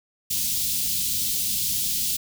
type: band-stop noise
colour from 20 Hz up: white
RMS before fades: -25 dBFS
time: 0.3-2.17 s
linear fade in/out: 10 ms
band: 230 to 3200 Hz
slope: 24 dB/octave
effects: none